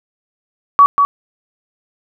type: tone with echo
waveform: sine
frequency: 1134 Hz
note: C#6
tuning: 39 cents sharp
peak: -3 dBFS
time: 0.79-0.86 s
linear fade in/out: 0 ms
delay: 190 ms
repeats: 1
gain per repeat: -5 dB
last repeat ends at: 1.05 s
effects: none